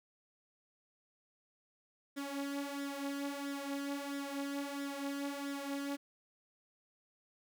sawtooth tone with flanger, 280.7 Hz, C#4, 22 cents sharp, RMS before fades -40 dBFS, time 2.16-5.97 s, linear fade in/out 20 ms, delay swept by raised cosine 0.55 to 4.25 ms, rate 1.5 Hz, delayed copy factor +0.65, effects none

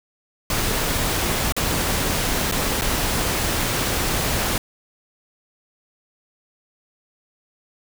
pink noise with dropouts, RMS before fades -22 dBFS, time 0.5-4.58 s, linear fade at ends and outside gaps 2 ms, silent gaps 1.523-1.565 / 2.514-2.522 / 2.812-2.819 s, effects none

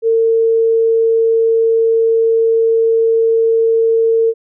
sine tone, 453.3 Hz, A#4, 48 cents flat, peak -9 dBFS, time 0.02-4.34 s, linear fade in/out 50 ms, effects none

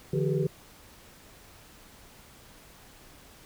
sine tone cluster, 147.8 / 169.1 / 383.3 / 419.7 / 487.4 Hz, D3 / E3 / G4 / G#4 / B4, +11 / +44 / -39 / +18 / -23 cents, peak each -28 / -31 / -29 / -35 / -36 dBFS, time 0.13-0.47 s, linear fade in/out 5 ms, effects pink hiss -53 dBFS RMS until 3.45 s

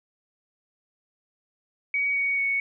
sine tone with pitch steps, 2257 / 2239 / 2221 Hz, C#7 / C#7 / C#7, +31 / +17 / +3 cents, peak -22 dBFS, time 1.94-2.6 s, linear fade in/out 2 ms, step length 220 ms, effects none

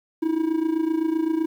triangle tone with amplitude modulation, 321.5 Hz, E4, 43 cents flat, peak -15 dBFS, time 0.22-1.46 s, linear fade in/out 10 ms, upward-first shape sine, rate 27.8 Hz, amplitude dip 75%, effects 9-bit

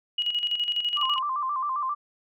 sine tone with tremolo, 2900 Hz, F#7, 35 cents flat, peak -22 dBFS, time 0.18-1.19 s, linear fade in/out 5 ms, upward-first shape square, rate 12 Hz, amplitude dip 60%
sine tone with vibrato, 1108.7 Hz, C#6, in tune, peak -25 dBFS, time 0.96-1.95 s, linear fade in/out 20 ms, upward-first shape square, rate 7.5 Hz, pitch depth 100 cents each way
effects none

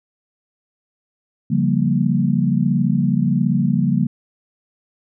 sine chord, G half-diminished seventh, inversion second, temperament equal with one note detuned, 141.1 / 174.61 / 196 / 233.1 Hz, Db3 / F3 / G3 / Bb3, +31 / 0 / 0 / 0 cents, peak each -20 dBFS, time 1.5-4.07 s, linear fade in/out 10 ms, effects none

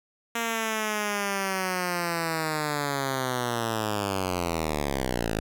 5% pulse linear sweep, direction down, 233.1 to 51.91 Hz, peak -15 dBFS, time 0.35-5.4 s, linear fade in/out 5 ms, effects none

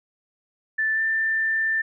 sine tone with pitch glide, 1760 to 1781.5 Hz, A6 to A6, 0 to +21 cents, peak -20 dBFS, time 0.78-1.82 s, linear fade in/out 10 ms, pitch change +21 cents, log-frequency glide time 0.94-1 s, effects none

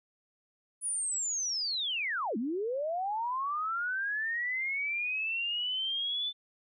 sine linear two-way sweep, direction down then up, 9956 to 207.7 to 3529 Hz, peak -30 dBFS, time 0.81-6.33 s, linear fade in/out 50 ms, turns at 2.37 s, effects none

